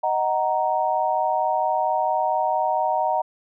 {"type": "chord", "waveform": "sine", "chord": "D# minor", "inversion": "none", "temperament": "just", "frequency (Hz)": [622.3, 746.7, 933.4], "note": ["D#5", "F#5", "A#5"], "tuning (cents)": [0, 16, 2], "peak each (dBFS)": [-25, -23, -23], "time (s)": [0.03, 3.22], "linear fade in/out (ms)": 10, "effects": []}